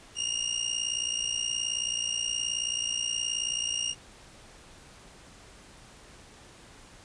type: tone with amplitude modulation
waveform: 25% pulse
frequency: 2837 Hz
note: F7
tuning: 27 cents sharp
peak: -21 dBFS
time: 0.15-3.95 s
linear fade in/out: 50 ms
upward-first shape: sine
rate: 58.8 Hz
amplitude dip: 75%
effects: pink hiss -52 dBFS RMS until 7.04 s + resampled to 22050 Hz